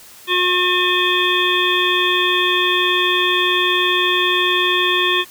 harmonic tone with a mistuned harmonic, 360.6 Hz, F#4, 45 cents flat, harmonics 1 / 3 / 5 / 7 / 9 / 10, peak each -21 / -21 / -21 / -21 / -21 / -21 dBFS, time 0.27-5.25 s, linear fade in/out 50 ms, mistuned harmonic 10, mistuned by -48 cents, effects white hiss -42 dBFS RMS until 5.3 s

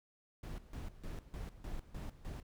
brown noise with tremolo, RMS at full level -43 dBFS, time 0.43-2.43 s, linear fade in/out 5 ms, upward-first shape square, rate 3.3 Hz, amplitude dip 80%, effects none

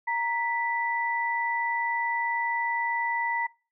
sine tone pair together, 932.3 / 1975.5 Hz, A#5 / B6, 0 / 0 cents, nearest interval octave + minor second, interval 1300 cents, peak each -27 / -29 dBFS, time 0.07-3.47 s, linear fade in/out 10 ms, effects noise-tail reverb RT60 0.4 s tail -25 dB re dry

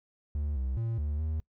triangle tone with pitch steps, 73.4 / 65 / 114.3 / 73.9 / 78.4 Hz, D2 / C2 / A#2 / D2 / D#2, 0 / -11 / -34 / +11 / +14 cents, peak -27 dBFS, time 0.35-1.4 s, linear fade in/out 0 ms, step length 210 ms, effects noise-tail reverb RT60 0.1 s tail -24 dB re dry

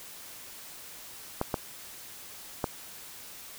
clicks, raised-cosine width 1 ms, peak -13 dBFS, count 3, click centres 1.414 / 1.542 / 2.642 s, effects white hiss -46 dBFS RMS until 3.58 s

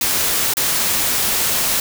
white noise with dropouts, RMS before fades -18 dBFS, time 0.01-1.8 s, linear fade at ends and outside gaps 2 ms, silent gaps 0.537-0.569 s, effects none

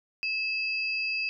sine tone pair together, 2600 / 4827 Hz, E7 / D8, -24 / +47 cents, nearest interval major seventh, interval 1071 cents, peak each -28 / -34 dBFS, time 0.23-1.29 s, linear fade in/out 0 ms, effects none

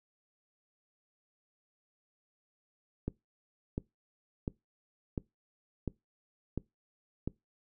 click train, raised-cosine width 3 ms, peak -20 dBFS, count 7, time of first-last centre 3.08-7.276 s, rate 1.43 Hz, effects noise-tail reverb RT60 0.2 s tail -22 dB re dry

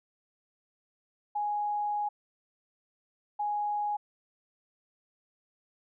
sine tone pair in turn, 830.6 / 830.6 Hz, G#5 / G#5, 0 / 0 cents, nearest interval unison, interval 0 cents, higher neither, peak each -28 dBFS, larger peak neither, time 1.35-2.09 / 3.39-3.97 s, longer first, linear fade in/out 10 ms, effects none

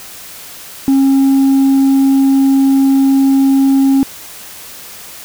sine tone, 271.1 Hz, C#4, 38 cents flat, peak -4 dBFS, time 0.88-4.03 s, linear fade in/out 0 ms, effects tanh soft clip ceiling -6 dBFS + white hiss -32 dBFS RMS until 5.24 s

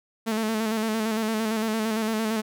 sawtooth tone with vibrato, 220 Hz, A3, in tune, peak -20 dBFS, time 0.26-2.42 s, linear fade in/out 20 ms, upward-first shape square, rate 8.8 Hz, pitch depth 38 cents each way, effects none

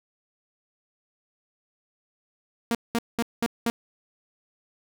sawtooth tone bursts, 233.2 Hz, A#3, 1 cent sharp, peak -18 dBFS, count 5, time 2.71-3.7 s, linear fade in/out 0 ms, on 38 ms, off 200 ms, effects none

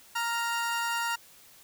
30% pulse tone pair together, 933 / 1396.9 Hz, A#5 / F6, +1 / 0 cents, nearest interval perfect fifth, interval 699 cents, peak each -28 / -29 dBFS, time 0.15-1.16 s, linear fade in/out 10 ms, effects white hiss -55 dBFS RMS until 1.63 s

